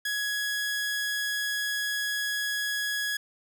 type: tone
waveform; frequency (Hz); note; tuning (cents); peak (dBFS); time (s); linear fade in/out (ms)
sawtooth; 1672; G#6; +11; -24; 0.05-3.17; 5
effects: none